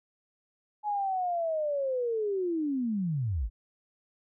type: linear sweep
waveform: sine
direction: down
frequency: 848 to 42.06 Hz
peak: -27 dBFS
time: 0.83-3.5 s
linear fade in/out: 50 ms
effects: none